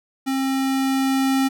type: tone with level ramp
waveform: square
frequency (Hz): 267.5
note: C4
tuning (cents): +38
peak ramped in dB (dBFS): -21 to -17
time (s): 0.26-1.49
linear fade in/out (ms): 20
effects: none